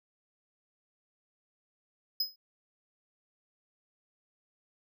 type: tone with exponential decay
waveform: square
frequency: 5060 Hz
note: D#8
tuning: 28 cents sharp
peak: -25 dBFS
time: 2.2-2.36 s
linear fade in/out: 5 ms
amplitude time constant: 34 ms
effects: none